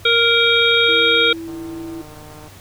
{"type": "harmonic tone", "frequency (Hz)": 466.2, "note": "A#4", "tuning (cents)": 0, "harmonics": [1, 3, 5, 7, 8], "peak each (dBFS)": [-18, -18, -18, -18, -18], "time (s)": [0.05, 1.33], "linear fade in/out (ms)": 5}
{"type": "tone", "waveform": "sine", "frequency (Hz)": 329.6, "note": "E4", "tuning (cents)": 0, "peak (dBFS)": -27, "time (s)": [0.88, 2.02], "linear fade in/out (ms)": 10}
{"type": "click train", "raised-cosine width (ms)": 1, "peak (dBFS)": -28, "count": 153, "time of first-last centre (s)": [1.48, 2.48], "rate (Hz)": 152}
{"effects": ["added 96 Hz sine -43 dBFS peak until 2.6 s", "pink hiss -43 dBFS RMS until 2.6 s"]}